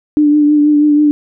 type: tone with vibrato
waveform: sine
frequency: 296.7 Hz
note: D4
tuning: 18 cents sharp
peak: -6 dBFS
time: 0.17-1.11 s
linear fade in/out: 0 ms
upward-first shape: triangle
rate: 6.2 Hz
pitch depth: 30 cents each way
effects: none